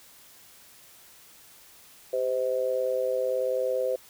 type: tone with amplitude modulation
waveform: sine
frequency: 515 Hz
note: C5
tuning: 28 cents flat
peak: -20 dBFS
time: 2.13-3.96 s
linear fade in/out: 5 ms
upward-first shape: sine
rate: 121 Hz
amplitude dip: 90%
effects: white hiss -53 dBFS RMS until 4.09 s